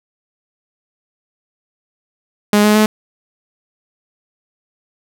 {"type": "tone with pitch steps", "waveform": "sawtooth", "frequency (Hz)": [207.7, 211.1, 214.5], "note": ["G#3", "G#3", "A3"], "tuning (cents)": [0, 29, -44], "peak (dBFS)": -5, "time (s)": [2.53, 2.86], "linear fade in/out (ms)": 2, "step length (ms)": 110, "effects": []}